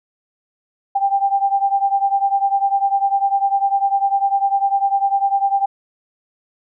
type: beating tone pair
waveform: sine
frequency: 789 / 799 Hz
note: G5 / G5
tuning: +11 / +33 cents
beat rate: 10 Hz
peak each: -16 / -19 dBFS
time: 0.95-5.66 s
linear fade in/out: 10 ms
effects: none

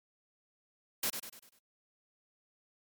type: noise with echo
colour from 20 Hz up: white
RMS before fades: -32 dBFS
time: 1.03-1.1 s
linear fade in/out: 5 ms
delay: 98 ms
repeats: 5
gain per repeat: -7 dB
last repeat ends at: 1.59 s
effects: high-pass 100 Hz 12 dB/octave + MP3 96 kbps

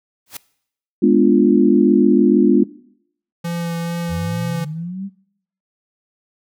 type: noise with exponential growth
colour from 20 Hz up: white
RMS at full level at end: -25 dBFS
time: 0.26-0.37 s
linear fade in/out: 5 ms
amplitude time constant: 22 ms
type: chord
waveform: sine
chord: G# diminished seventh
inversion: none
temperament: equal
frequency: 207.7 / 246.9 / 293.7 / 349.2 Hz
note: G#3 / B3 / D4 / F4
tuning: 0 / 0 / 0 / 0 cents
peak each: -15 dBFS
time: 1.02-2.64 s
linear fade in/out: 10 ms
type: tone with vibrato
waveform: square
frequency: 169.6 Hz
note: E3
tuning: 50 cents sharp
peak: -22 dBFS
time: 3.44-4.65 s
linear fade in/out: 10 ms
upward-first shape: sine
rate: 2.3 Hz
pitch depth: 13 cents each way
type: linear sweep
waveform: sine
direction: up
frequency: 78.8 to 203 Hz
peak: -24 dBFS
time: 4.08-5.1 s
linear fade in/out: 50 ms
effects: noise-tail reverb RT60 0.7 s tail -20 dB re dry

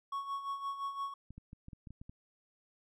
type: tone with tremolo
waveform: triangle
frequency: 1108.7 Hz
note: C#6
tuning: in tune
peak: -32 dBFS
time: 0.12-1.14 s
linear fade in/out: 5 ms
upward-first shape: sine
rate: 5.8 Hz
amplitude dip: 65%
type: clicks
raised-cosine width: 5 ms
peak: -36 dBFS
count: 9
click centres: 1.306 / 1.38 / 1.531 / 1.684 / 1.732 / 1.872 / 1.906 / 2.015 / 2.095 s
effects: none

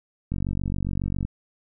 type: click train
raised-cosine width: 5 ms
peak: -15 dBFS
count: 45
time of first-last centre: 0.32-1.25 s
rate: 47.3 Hz
effects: none

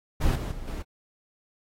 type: noise with level steps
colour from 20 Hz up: brown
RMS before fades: -22 / -30 / -38 / -32 dBFS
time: 0.2-0.83 s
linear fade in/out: 20 ms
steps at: 0.35 / 0.51 / 0.67 s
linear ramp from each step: 10 ms
effects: AAC 48 kbps

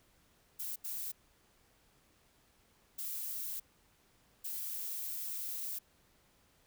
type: noise bursts at uneven times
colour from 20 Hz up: violet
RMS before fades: -40 dBFS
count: 4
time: 0.59-0.76 / 0.84-1.12 / 2.98-3.6 / 4.44-5.79 s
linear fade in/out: 10 ms
effects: pink hiss -69 dBFS RMS until 6.66 s

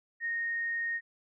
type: tone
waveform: sine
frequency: 1856 Hz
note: A#6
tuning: 8 cents flat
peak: -30 dBFS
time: 0.2-1.01 s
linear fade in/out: 50 ms
effects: none

